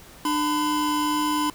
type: tone pair together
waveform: square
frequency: 299.7 / 1008 Hz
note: D4 / B5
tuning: +35 / +35 cents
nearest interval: octave + major sixth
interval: 2100 cents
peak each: -25 dBFS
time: 0.25-1.5 s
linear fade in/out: 2 ms
effects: pink hiss -47 dBFS RMS until 1.54 s